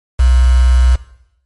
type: tone with quantisation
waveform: sine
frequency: 62.5 Hz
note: B1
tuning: 21 cents sharp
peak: -6 dBFS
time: 0.19-0.96 s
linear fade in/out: 10 ms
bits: 4
effects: noise-tail reverb RT60 0.8 s tail -17 dB re dry + MP3 48 kbps